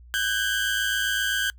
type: tone pair together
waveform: 30% pulse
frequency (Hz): 1515 / 1622.6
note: F#6 / G#6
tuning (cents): +40 / -41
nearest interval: minor second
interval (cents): 119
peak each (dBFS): -23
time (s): 0.14-1.5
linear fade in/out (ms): 0
effects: noise-tail reverb RT60 0.1 s tail -24 dB re dry + added 60 Hz sine -45 dBFS peak until 1.58 s